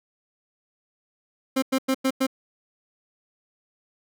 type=tone bursts; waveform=30% pulse; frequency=264.4 Hz; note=C4; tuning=18 cents sharp; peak=-17 dBFS; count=5; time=1.56-2.268 s; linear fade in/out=10 ms; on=64 ms; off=97 ms; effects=none